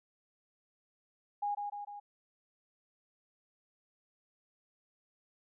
sine tone with echo, 820 Hz, G#5, 22 cents flat, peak -31 dBFS, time 1.42-1.55 s, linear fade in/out 10 ms, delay 150 ms, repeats 3, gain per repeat -4 dB, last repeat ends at 2 s, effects none

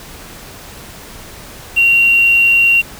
sine tone with quantisation, 2755 Hz, F7, 24 cents flat, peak -7 dBFS, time 1.76-2.82 s, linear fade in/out 20 ms, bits 5, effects pink hiss -34 dBFS RMS until 2.99 s

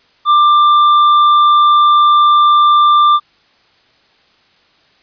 sine tone with tanh clipping, 1186 Hz, D6, 17 cents sharp, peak -7 dBFS, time 0.25-3.2 s, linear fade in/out 50 ms, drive 8 dB, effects white hiss -52 dBFS RMS until 5.02 s + resampled to 11025 Hz

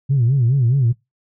sine tone with vibrato, 127.3 Hz, C3, 47 cents flat, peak -11 dBFS, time 0.09-0.93 s, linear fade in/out 20 ms, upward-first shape sine, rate 4.8 Hz, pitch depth 180 cents each way, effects noise-tail reverb RT60 0.2 s tail -22 dB re dry + tanh soft clip ceiling -9 dBFS

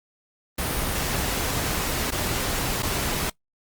pink noise with dropouts, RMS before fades -26 dBFS, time 0.58-3.3 s, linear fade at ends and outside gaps 5 ms, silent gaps 2.107-2.12 / 2.824-2.83 s, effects noise-tail reverb RT60 0.1 s tail -21 dB re dry + Opus 32 kbps

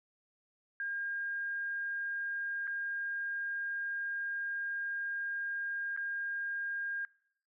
sine tone with dropouts, 1613 Hz, G6, 49 cents sharp, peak -34 dBFS, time 0.8-7.05 s, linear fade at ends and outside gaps 1 ms, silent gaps 2.671-2.676 / 5.964-5.974 s, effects noise-tail reverb RT60 0.7 s tail -24 dB re dry

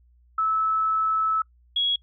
sine tone pair in turn, 1304 / 3326 Hz, E6 / G#7, -19 / +2 cents, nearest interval octave + major third, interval 1621 cents, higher second, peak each -20 dBFS, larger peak neither, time 0.38-1.42 / 1.76-1.96 s, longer first, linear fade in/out 5 ms, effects noise-tail reverb RT60 0.1 s tail -24 dB re dry + added 60 Hz sine -55 dBFS peak until 2.02 s

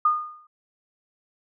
sine tone with exponential decay, 1223 Hz, D#6, 30 cents flat, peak -14 dBFS, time 0.05-0.47 s, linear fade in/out 5 ms, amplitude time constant 90 ms, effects none

